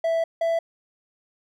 triangle tone pair in turn, 659.3 / 663.9 Hz, E5 / E5, 0 / +12 cents, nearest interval unison, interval 12 cents, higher second, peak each -18 dBFS, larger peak neither, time 0.04-0.24 / 0.41-0.59 s, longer first, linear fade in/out 5 ms, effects none

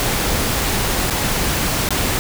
pink noise with dropouts, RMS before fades -19 dBFS, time 0-2.19 s, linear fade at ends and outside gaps 0 ms, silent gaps 1.1-1.107 / 1.889-1.906 s, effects none

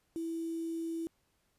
sine tone with quantisation, 329.6 Hz, E4, in tune, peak -34 dBFS, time 0.16-1.07 s, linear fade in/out 0 ms, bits 9, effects pink hiss -75 dBFS RMS until 1.58 s + resampled to 32000 Hz

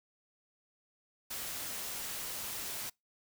white noise, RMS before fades -40 dBFS, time 1.3-2.9 s, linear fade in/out 10 ms, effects noise-tail reverb RT60 0.2 s tail -26 dB re dry

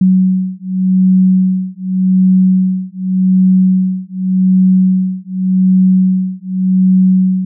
sine beating tone pair, 186 / 186.86 Hz, F#3 / F#3, +9 / +17 cents, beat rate 0.86 Hz, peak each -11 dBFS, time 0.01-7.45 s, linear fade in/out 5 ms, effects none

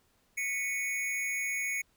square tone with amplitude modulation, 2217 Hz, C#7, in tune, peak -28 dBFS, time 0.37-1.82 s, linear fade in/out 10 ms, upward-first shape sine, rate 226 Hz, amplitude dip 75%, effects pink hiss -70 dBFS RMS until 1.96 s

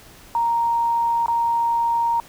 sine tone with dropouts, 932.3 Hz, A#5, in tune, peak -17 dBFS, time 0.35-2.2 s, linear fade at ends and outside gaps 1 ms, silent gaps 1.261-1.282 s, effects pink hiss -46 dBFS RMS until 2.28 s

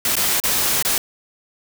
white noise with dropouts, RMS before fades -19 dBFS, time 0.05-0.98 s, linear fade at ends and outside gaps 2 ms, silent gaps 0.155-0.166 / 0.401-0.437 / 0.825-0.849 s, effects none

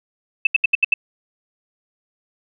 sine tone bursts, 2637 Hz, E7, in tune, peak -10 dBFS, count 6, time 0.45-0.94 s, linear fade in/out 5 ms, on 20 ms, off 74 ms, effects none

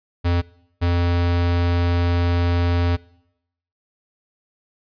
square tone pair in turn, 86.9 / 86.9 Hz, F2 / F2, -8 / -8 cents, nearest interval unison, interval 0 cents, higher neither, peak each -17 dBFS, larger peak neither, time 0.24-0.42 / 0.81-2.97 s, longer second, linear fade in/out 20 ms, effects noise-tail reverb RT60 0.8 s tail -22 dB re dry + resampled to 11025 Hz

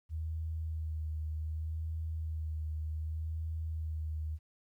sine tone with vibrato, 78.9 Hz, D#2, 25 cents sharp, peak -34 dBFS, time 0.09-4.39 s, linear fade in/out 50 ms, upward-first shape sine, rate 0.66 Hz, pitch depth 27 cents each way, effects 12-bit

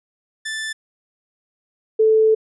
sawtooth / sine tone pair in turn, 1760 / 438.5 Hz, A6 / A4, 0 / -6 cents, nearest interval 2 octaves, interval 2406 cents, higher first, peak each -21 / -11 dBFS, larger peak second, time 0.45-0.73 / 1.99-2.35 s, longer second, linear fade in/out 10 ms, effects resampled to 24000 Hz

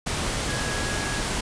sine tone in noise, 1661.2 Hz, G#6, in tune, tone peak -33 dBFS, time 0.48-1.21 s, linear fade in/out 10 ms, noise pink, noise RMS -27 dBFS, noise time 0.06-1.41 s, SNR -9 dB, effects resampled to 22050 Hz

